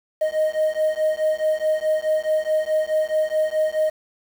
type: beating tone pair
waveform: triangle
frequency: 620 / 624.7 Hz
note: D#5 / D#5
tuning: -6 / +7 cents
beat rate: 4.7 Hz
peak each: -19 dBFS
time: 0.21-3.9 s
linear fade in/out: 10 ms
effects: tanh soft clip ceiling -11 dBFS + 7-bit